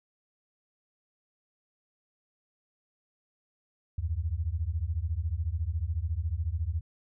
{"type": "beating tone pair", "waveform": "sine", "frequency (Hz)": [75, 89], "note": ["D2", "F2"], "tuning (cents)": [37, 33], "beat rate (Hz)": 14, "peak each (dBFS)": -31, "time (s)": [3.98, 6.81], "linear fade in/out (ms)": 5, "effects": []}